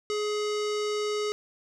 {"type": "tone with low-pass filter", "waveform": "square", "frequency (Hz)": 420, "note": "G#4", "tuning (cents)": 19, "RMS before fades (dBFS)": -29, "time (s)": [0.1, 1.32], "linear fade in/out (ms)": 0, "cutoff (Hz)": 5800, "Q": 1.9, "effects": ["11-bit"]}